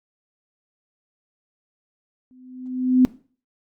sine tone with exponential growth, 254.6 Hz, C4, 47 cents flat, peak -9 dBFS, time 2.31-3.05 s, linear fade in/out 0 ms, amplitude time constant 160 ms, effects noise-tail reverb RT60 0.4 s tail -18 dB re dry + Opus 48 kbps

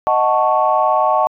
sine chord, D# half-diminished seventh, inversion none, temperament equal, 622.3 / 740 / 880 / 1108.7 Hz, D#5 / F#5 / A5 / C#6, 0 / 0 / 0 / 0 cents, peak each -17 dBFS, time 0.07-1.27 s, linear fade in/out 0 ms, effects tanh soft clip ceiling -1 dBFS

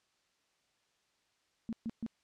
sine tone bursts, 227.4 Hz, A#3, 43 cents flat, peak -34 dBFS, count 3, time 1.69-2.064 s, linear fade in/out 0 ms, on 38 ms, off 130 ms, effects white hiss -75 dBFS RMS until 2.23 s + low-pass 6000 Hz 12 dB/octave

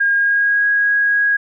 sine tone with pitch glide, 1622 to 1649.4 Hz, G#6 to G#6, -41 to -12 cents, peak -12 dBFS, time 0-1.37 s, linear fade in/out 10 ms, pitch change +29 cents, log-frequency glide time 0.15-0.65 s, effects none

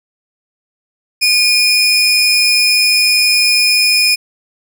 40% pulse tone pair together, 2443 / 5177 Hz, D#7 / E8, -32 / -32 cents, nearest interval octave + minor second, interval 1300 cents, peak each -11 dBFS, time 1.21-4.16 s, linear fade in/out 20 ms, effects none

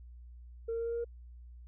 sine tone with pitch steps, 457.3 / 459.9 / 462.6 / 465.3 / 468 / 470.7 Hz, A#4 / A#4 / A#4 / A#4 / A#4 / A#4, -33 / -23 / -13 / -3 / +7 / +17 cents, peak -31 dBFS, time 0.68-1.046 s, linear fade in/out 10 ms, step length 61 ms, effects tanh soft clip ceiling -29 dBFS + added 60 Hz sine -48 dBFS peak until 1.67 s

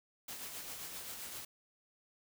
white noise with tremolo, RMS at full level -44 dBFS, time 0.28-1.45 s, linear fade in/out 5 ms, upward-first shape sine, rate 7.6 Hz, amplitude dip 35%, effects none

